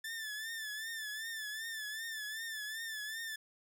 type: tone with vibrato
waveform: sawtooth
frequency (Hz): 1760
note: A6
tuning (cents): 0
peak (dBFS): -36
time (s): 0.04-3.36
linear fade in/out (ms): 5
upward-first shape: triangle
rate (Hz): 2.6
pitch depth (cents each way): 81
effects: none